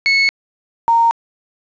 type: tone pair in turn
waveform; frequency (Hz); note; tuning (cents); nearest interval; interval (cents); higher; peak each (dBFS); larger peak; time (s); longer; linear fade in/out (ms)
35% pulse / sine; 2200 / 925; C#7 / A#5; -14 / -14; octave + minor third; 1500; first; -9 / -9; neither; 0.06-0.29 / 0.88-1.11; neither; 0
effects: resampled to 16000 Hz + 7-bit